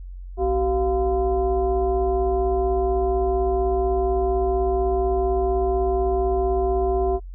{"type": "tone with frequency modulation", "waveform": "sine", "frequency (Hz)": 380.8, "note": "F#4", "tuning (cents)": 50, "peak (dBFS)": -18, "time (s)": [0.37, 7.2], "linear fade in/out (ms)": 50, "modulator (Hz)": 320, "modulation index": 0.98, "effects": ["noise-tail reverb RT60 0.1 s tail -24 dB re dry", "added 45 Hz sine -33 dBFS peak until 7.34 s"]}